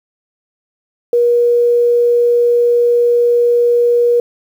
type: tone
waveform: sine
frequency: 478.4 Hz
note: A#4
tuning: 45 cents sharp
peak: -8 dBFS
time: 1.13-4.2 s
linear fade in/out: 2 ms
effects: 7-bit